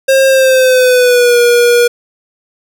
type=tone with pitch glide; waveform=square; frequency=535 to 479.4 Hz; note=C5 to A#4; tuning=+38 to +48 cents; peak=-6 dBFS; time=0.08-1.88 s; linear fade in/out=10 ms; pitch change=-190 cents; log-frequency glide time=0.27-1.38 s; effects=none